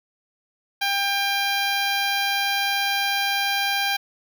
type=tone with notch filter; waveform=10% pulse; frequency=797 Hz; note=G5; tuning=28 cents sharp; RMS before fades=-23 dBFS; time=0.81-3.97 s; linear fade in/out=10 ms; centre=8700 Hz; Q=1.1; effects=none